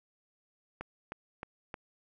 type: click train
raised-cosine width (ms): 0.5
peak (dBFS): -24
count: 4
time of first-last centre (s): 0.81-1.742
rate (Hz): 3.22
effects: none